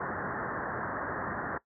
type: low-pass noise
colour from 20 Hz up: white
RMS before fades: -35 dBFS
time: 0-1.58 s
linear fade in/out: 5 ms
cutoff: 1800 Hz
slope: 96 dB/octave
effects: noise-tail reverb RT60 0.1 s tail -18 dB re dry + high-pass 80 Hz 12 dB/octave